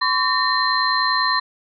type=tone cluster; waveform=sine; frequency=1020 / 1130 / 1819 / 4116 Hz; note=C6 / C#6 / A#6 / C8; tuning=-44 / +33 / -43 / -29 cents; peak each=-22 dBFS; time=0.01-1.4 s; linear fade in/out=10 ms; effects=none